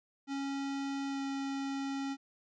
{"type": "tone with pitch glide", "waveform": "square", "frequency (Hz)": [275.9, 274], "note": ["C#4", "C#4"], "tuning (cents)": [-8, -20], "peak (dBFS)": -35, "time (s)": [0.27, 2.17], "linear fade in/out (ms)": 50, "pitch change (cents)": -12, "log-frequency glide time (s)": [1.08, 1.21], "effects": ["resampled to 16000 Hz"]}